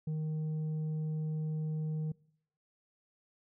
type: tone with tanh clipping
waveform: sine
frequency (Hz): 155.56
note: D#3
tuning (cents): 0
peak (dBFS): -33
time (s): 0.07-2.12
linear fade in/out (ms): 5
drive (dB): 4
effects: noise-tail reverb RT60 0.7 s tail -24 dB re dry